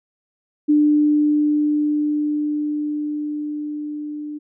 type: tone with level ramp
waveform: sine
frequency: 298.1 Hz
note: D4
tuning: 26 cents sharp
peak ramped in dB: -11 to -27 dBFS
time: 0.68-4.39 s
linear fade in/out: 20 ms
effects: none